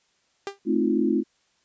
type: tone with exponential decay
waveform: sawtooth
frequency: 397.8 Hz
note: G4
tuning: 25 cents sharp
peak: -22 dBFS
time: 0.47-0.59 s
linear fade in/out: 1 ms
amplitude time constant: 25 ms
type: chord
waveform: sine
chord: F dominant seventh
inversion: first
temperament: just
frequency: 218.3 / 261.9 / 314.3 / 349.2 Hz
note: A3 / C4 / Eb4 / F4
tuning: -13 / +2 / +18 / 0 cents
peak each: -25 dBFS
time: 0.65-1.24 s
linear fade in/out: 50 ms
effects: white hiss -67 dBFS RMS until 1.64 s + resampled to 16000 Hz